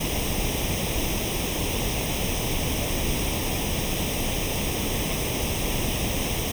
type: noise with comb filter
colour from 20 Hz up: pink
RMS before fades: -26 dBFS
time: 0-6.52 s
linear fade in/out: 10 ms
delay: 0.34 ms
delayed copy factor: +0.75
effects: none